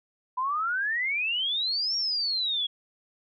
sine exponential two-way sweep, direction up then down, 987.8 to 5610 to 3303 Hz, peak -25 dBFS, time 0.37-2.67 s, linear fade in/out 10 ms, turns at 1.96 s, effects none

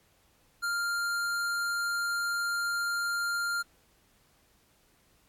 sine tone with hard clipping, 1396.9 Hz, F6, in tune, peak -30 dBFS, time 0.62-3.63 s, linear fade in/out 20 ms, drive 16 dB, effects pink hiss -66 dBFS RMS until 5.28 s + AAC 64 kbps

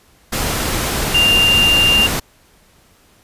sine tone in noise, 2794 Hz, F7, in tune, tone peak -10 dBFS, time 1.14-2.07 s, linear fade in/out 10 ms, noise pink, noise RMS -19 dBFS, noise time 0.32-2.2 s, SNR +6 dB, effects pink hiss -52 dBFS RMS until 3.23 s + resampled to 32000 Hz

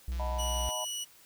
triangle tone with vibrato, 61.74 Hz, B1, in tune, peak -29 dBFS, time 0.08-0.69 s, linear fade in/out 0 ms, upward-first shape square, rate 8.6 Hz, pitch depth 21 cents each way
click train, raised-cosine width 0.2 ms, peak -34 dBFS, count 100, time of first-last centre 0.12-0.706 s, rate 169 Hz
sine chord, B dominant seventh, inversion first, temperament equal, 622.3 / 740 / 880 / 987.8 Hz, D#5 / F#5 / A5 / B5, 0 / 0 / 0 / 0 cents, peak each -38 / -43 / -42 / -39 dBFS, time 0.19-0.85 s, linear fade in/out 10 ms
20% pulse tone, 2936 Hz, F#7, 14 cents flat, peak -29 dBFS, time 0.38-1.05 s, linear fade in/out 20 ms
effects white hiss -58 dBFS RMS until 1.25 s

